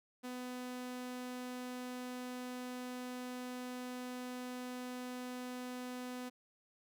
sawtooth tone, 250 Hz, B3, 21 cents sharp, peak -38 dBFS, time 0.23-6.3 s, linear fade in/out 20 ms, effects none

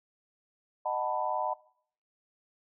sine chord, B dominant seventh, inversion first, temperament just, 617.4 / 740.8 / 889 / 987.8 Hz, D#5 / F#5 / A5 / B5, -14 / +2 / +18 / 0 cents, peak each -34 dBFS, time 0.85-1.54 s, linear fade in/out 10 ms, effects noise-tail reverb RT60 0.6 s tail -21 dB re dry

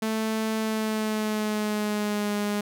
sawtooth tone with pitch glide, 220 to 206.5 Hz, A3 to G#3, 0 to -10 cents, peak -21 dBFS, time 0.02-2.61 s, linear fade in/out 5 ms, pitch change -110 cents, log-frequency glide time 0.58-2.34 s, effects none

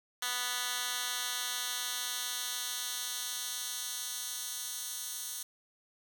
10% pulse tone with high-pass filter sweep, 246.9 Hz, B3, in tune, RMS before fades -37 dBFS, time 0.22-5.43 s, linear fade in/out 5 ms, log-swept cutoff 2100 to 6400 Hz, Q 0.75, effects 9-bit

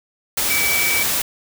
sine tone in noise, 2295 Hz, D7, 40 cents flat, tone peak -19 dBFS, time 0.5-1.03 s, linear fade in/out 5 ms, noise white, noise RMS -20 dBFS, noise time 0.37-1.22 s, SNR -2 dB, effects none

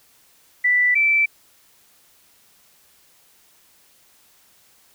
sine tone pair in turn, 1976 / 2327 Hz, B6 / D7, 0 / -17 cents, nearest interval minor third, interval 283 cents, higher second, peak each -14 dBFS, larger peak neither, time 0.64-0.95 / 0.95-1.26 s, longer neither, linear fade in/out 10 ms, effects white hiss -56 dBFS RMS until 4.94 s

